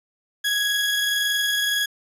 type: tone pair together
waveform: 40% pulse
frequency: 1661.2 / 3344 Hz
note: G#6 / G#7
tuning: 0 / +11 cents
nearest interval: octave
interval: 1211 cents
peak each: -22 dBFS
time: 0.44-1.86 s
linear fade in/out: 10 ms
effects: resampled to 32000 Hz